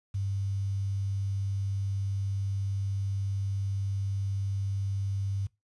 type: tone with quantisation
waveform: sine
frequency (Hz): 98.3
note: G2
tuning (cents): +5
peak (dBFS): -28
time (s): 0.14-5.47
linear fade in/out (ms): 10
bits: 9
effects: noise-tail reverb RT60 0.2 s tail -21 dB re dry + resampled to 24000 Hz